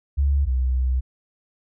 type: tone pair in turn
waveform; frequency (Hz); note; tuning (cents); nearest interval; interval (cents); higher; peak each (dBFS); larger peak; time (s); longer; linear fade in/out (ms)
sine; 70.1 / 63.79; C#2 / C2; +20 / -43; major second; 163; first; -16 / -18; first; 0.17-0.46 / 0.46-1.01; second; 20
effects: none